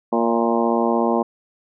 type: harmonic tone with a mistuned harmonic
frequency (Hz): 116.54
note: A#2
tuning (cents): 0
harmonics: 2 / 3 / 4 / 5 / 6 / 7 / 8 / 9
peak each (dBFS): -21 / -23 / -24 / -25 / -26 / -26 / -27 / -28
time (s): 0.12-1.23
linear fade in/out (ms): 10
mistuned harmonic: 6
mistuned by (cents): -34
effects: none